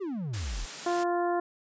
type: exponential sweep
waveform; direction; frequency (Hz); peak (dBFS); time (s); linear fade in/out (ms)
triangle; down; 415.2 to 33.31; -29; 0-0.66; 20
type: high-pass noise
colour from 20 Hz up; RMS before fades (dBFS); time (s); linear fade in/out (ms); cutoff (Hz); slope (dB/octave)
white; -39; 0.33-1.04; 10; 130; 96
type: harmonic tone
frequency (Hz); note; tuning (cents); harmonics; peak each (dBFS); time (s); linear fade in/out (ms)
349.2; F4; 0; 1 / 2 / 3 / 4 / 5; -28 / -29 / -35 / -40 / -43; 0.86-1.4; 5
effects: resampled to 16000 Hz